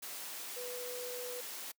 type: tone in noise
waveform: sine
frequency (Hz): 493.9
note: B4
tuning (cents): 0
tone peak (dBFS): -41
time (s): 0.56-1.41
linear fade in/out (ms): 10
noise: white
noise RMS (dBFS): -44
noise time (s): 0.02-1.72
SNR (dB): 0
effects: noise-tail reverb RT60 0.1 s tail -25 dB re dry + high-pass 300 Hz 12 dB/octave